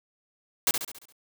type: noise with echo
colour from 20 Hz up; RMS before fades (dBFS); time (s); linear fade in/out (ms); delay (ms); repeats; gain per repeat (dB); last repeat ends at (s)
white; -22; 0.67-0.71; 2; 69; 6; -6; 1.124
effects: none